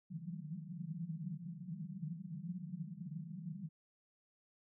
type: band-pass noise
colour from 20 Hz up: white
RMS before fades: -45 dBFS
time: 0.1-3.69 s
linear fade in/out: 20 ms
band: 150 to 190 Hz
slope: 96 dB/octave
effects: none